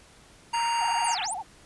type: tone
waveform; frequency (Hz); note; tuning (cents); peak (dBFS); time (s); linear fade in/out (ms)
square; 932.3; A#5; 0; -25; 0.53-1.15; 10
type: band-pass noise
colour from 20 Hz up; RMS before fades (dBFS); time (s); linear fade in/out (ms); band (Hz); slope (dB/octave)
pink; -38; 0.53-1.27; 20; 1200 to 2600; 48
type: tone with vibrato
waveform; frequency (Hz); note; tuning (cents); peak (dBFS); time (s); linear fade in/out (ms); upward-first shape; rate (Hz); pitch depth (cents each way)
sine; 808; G#5; -48; -31; 0.78-1.43; 20; sine; 15; 200
type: linear two-way sweep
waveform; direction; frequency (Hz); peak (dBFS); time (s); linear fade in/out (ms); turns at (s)
sine; down then up; 9980 to 2327 to 9980; -30; 1.04-1.34; 5; 1.21
effects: pink hiss -54 dBFS RMS until 1.65 s + resampled to 24000 Hz